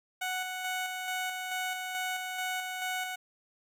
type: tone with tremolo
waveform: 15% pulse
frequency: 740 Hz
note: F#5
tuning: in tune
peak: -25 dBFS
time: 0.21-3.16 s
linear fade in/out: 10 ms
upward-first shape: square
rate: 2.3 Hz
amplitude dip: 35%
effects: none